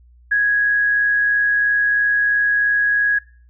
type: tone with amplitude modulation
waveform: sine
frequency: 1661.2 Hz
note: G#6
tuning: in tune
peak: -12 dBFS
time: 0.31-3.19 s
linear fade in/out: 10 ms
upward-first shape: sine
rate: 123 Hz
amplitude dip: 30%
effects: noise-tail reverb RT60 0.5 s tail -24 dB re dry + added 60 Hz sine -46 dBFS peak until 3.49 s